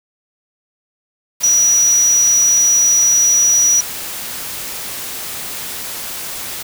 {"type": "tone in noise", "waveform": "sine", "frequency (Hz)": 5830, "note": "F#8", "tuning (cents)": -26, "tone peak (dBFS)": -9, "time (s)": [1.43, 3.81], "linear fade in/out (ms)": 10, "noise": "white", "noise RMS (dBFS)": -26, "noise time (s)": [1.4, 6.63], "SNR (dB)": 14, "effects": []}